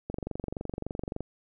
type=click train; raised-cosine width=2 ms; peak=-20 dBFS; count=27; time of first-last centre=0.1-1.206 s; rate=23.5 Hz; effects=none